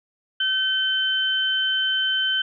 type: tone pair together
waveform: sine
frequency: 1535 / 3075 Hz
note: G6 / G7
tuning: -37 / -34 cents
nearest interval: octave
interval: 1203 cents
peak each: -24 / -21 dBFS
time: 0.4-2.42 s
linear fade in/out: 5 ms
effects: none